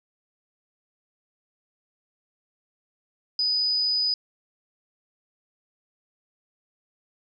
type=tone; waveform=sine; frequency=4978 Hz; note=D#8; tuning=in tune; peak=-21 dBFS; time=3.39-4.14 s; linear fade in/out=2 ms; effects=none